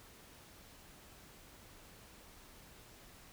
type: silence
effects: pink hiss -58 dBFS RMS until 3.32 s